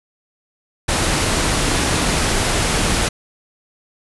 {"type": "low-pass noise", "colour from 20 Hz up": "pink", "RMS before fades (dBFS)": -18, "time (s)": [0.88, 3.09], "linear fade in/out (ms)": 10, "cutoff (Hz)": 11000, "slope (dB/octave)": 96, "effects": []}